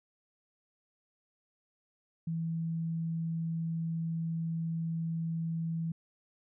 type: tone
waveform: sine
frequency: 164.3 Hz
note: E3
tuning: 5 cents flat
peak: -31 dBFS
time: 2.27-5.92 s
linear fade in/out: 5 ms
effects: none